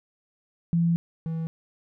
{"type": "tone pair in turn", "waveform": ["sine", "triangle"], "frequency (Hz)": [168.9, 162.67], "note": ["E3", "E3"], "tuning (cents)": [42, -23], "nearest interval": "minor second", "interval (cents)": 65, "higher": "first", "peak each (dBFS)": [-19, -25], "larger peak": "first", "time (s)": [[0.73, 0.96], [1.26, 1.47]], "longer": "first", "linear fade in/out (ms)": 0, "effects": []}